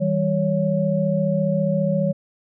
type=tone cluster; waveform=sine; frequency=160 / 194.7 / 559 Hz; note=D#3 / G3 / C#5; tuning=+49 / -12 / +14 cents; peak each=-22 dBFS; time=0-2.13 s; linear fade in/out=20 ms; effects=none